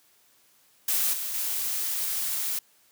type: noise with level steps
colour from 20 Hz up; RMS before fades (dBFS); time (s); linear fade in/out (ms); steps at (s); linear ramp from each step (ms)
blue; -25 / -32 / -29; 0.88-2.59; 5; 1.13 / 1.34; 5
effects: white hiss -62 dBFS RMS until 2.91 s + high-pass 100 Hz 12 dB/octave